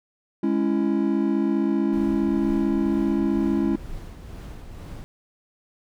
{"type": "chord", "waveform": "triangle", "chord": "C# minor", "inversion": "second", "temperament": "just", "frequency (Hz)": [207.9, 277.2, 332.6], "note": ["G#3", "C#4", "E4"], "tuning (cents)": [2, 0, 16], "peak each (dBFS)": -22, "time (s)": [0.43, 3.76], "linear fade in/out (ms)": 5}
{"type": "noise with tremolo", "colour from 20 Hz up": "brown", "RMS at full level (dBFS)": -35, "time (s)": [1.93, 5.04], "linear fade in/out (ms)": 0, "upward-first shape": "triangle", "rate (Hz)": 2.1, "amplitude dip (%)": 45}
{"effects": []}